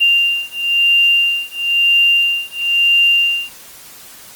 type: beating tone pair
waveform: sine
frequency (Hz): 2787 / 2788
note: F7 / F7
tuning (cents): -4 / -4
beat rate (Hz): 1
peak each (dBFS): -14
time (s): 0-3.52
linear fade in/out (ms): 20
effects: white hiss -38 dBFS RMS until 4.35 s + Opus 24 kbps